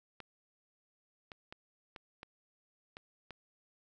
clicks, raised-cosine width 0.3 ms, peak -30 dBFS, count 7, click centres 0.203 / 1.318 / 1.525 / 1.962 / 2.231 / 2.969 / 3.307 s, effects none

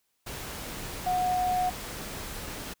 sine tone in noise, 730 Hz, F#5, 24 cents flat, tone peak -24 dBFS, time 1.06-1.7 s, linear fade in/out 10 ms, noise pink, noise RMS -38 dBFS, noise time 0.26-2.74 s, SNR +11 dB, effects white hiss -75 dBFS RMS until 2.8 s

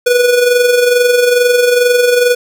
square tone with amplitude modulation, 489.3 Hz, B4, 16 cents flat, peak -6 dBFS, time 0.06-2.35 s, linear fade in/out 10 ms, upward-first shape sine, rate 22.3 Hz, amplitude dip 50%, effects none

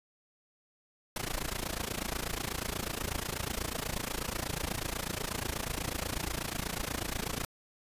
pink noise with amplitude modulation, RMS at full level -32 dBFS, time 1.16-7.45 s, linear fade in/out 2 ms, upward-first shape sine, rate 28.2 Hz, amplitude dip 90%, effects resampled to 32000 Hz

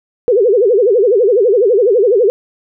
sine tone with vibrato, 440 Hz, A4, in tune, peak -7 dBFS, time 0.28-2.3 s, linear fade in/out 0 ms, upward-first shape sine, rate 12 Hz, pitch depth 250 cents each way, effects none

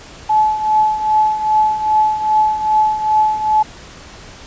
sine tone with tremolo, 860 Hz, A5, 40 cents flat, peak -8 dBFS, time 0.29-3.63 s, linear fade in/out 10 ms, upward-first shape triangle, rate 2.5 Hz, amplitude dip 75%, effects pink hiss -37 dBFS RMS until 4.46 s + resampled to 16000 Hz

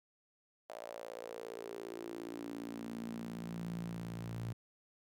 sawtooth tone with high-pass filter sweep, 57.3 Hz, A#1, 29 cents flat, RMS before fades -44 dBFS, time 0.69-4.53 s, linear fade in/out 10 ms, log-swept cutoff 630 to 120 Hz, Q 5.2, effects none

